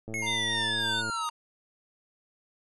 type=click train; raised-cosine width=2 ms; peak=-27 dBFS; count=113; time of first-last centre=0.08-1.098 s; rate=110 Hz
type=linear sweep; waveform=square; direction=down; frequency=2200 to 1231 Hz; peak=-31 dBFS; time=0.14-1.29 s; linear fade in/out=0 ms
type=tone with tremolo; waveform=square; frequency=932.3 Hz; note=A#5; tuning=in tune; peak=-35 dBFS; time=0.22-1.3 s; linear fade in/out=5 ms; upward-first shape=sine; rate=3.2 Hz; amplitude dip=60%
type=tone with vibrato; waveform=sine; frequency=3559 Hz; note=A7; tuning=19 cents sharp; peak=-29 dBFS; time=0.26-1.02 s; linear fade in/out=20 ms; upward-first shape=sine; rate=4.3 Hz; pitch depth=26 cents each way
effects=resampled to 24000 Hz